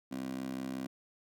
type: tone with high-pass filter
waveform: 15% pulse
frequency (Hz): 65.41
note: C2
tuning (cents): 0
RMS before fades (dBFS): -39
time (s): 0.11-0.87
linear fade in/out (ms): 10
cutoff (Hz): 250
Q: 3
effects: none